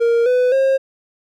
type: tone with pitch steps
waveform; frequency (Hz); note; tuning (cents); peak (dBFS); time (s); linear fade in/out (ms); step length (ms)
triangle; 466.8 / 499.9 / 536; A#4 / B4 / C5; +2 / +21 / +42; -10; 0-0.78; 20; 260
effects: none